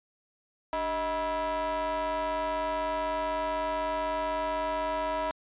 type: ring-modulated tone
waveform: square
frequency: 170 Hz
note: F3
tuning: 46 cents flat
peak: -26 dBFS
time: 0.73-5.31 s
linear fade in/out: 0 ms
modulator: 802 Hz
effects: resampled to 8000 Hz